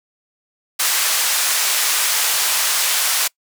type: band-pass noise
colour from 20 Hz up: white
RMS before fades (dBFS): -18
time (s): 0.79-3.28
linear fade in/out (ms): 10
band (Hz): 840 to 12000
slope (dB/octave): 12
effects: noise-tail reverb RT60 0.1 s tail -25 dB re dry